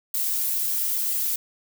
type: noise with flanger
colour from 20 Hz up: violet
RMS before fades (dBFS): -25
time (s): 0.14-1.36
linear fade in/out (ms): 5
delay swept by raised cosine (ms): 1.5 to 6.1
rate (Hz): 2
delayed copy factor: +0.85
effects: none